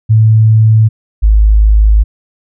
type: tone pair in turn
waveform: sine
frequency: 110 / 52.81 Hz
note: A2 / G#1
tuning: 0 / +30 cents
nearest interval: octave + minor second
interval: 1270 cents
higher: first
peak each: -3 dBFS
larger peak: neither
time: 0.09-0.89 / 1.22-2.04 s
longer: second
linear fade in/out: 20 ms
effects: none